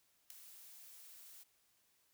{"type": "noise with ADSR envelope", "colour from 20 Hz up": "blue", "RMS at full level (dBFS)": -44, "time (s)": [0.3, 1.44], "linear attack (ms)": 4, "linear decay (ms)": 3, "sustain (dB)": -13, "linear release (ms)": 18, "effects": ["white hiss -75 dBFS RMS until 2.13 s"]}